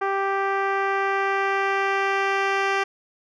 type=tone with low-pass filter sweep; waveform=10% pulse; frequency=392 Hz; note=G4; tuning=in tune; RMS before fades=-23 dBFS; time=0.01-2.84 s; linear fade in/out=10 ms; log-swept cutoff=1300 to 3600 Hz; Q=0.91; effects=none